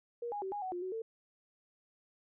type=tone with pitch steps; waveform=sine; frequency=474.1 / 823 / 382.6 / 823 / 747 / 354.1 / 372.5 / 448.9 Hz; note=A#4 / G#5 / G4 / G#5 / F#5 / F4 / F#4 / A4; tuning=+29 / -16 / -42 / -16 / +16 / +24 / +12 / +35 cents; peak=-36 dBFS; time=0.22-1.02 s; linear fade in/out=5 ms; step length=100 ms; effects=none